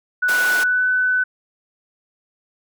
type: tone with pitch glide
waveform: sine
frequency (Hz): 1480 to 1503.3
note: F#6 to F#6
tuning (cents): 0 to +27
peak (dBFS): -15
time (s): 0.22-1.24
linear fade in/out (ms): 10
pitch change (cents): +27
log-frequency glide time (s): 0.57-0.86
type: high-pass noise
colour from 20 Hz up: pink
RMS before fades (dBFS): -27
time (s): 0.28-0.64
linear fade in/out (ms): 10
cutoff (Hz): 530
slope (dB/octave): 12
effects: none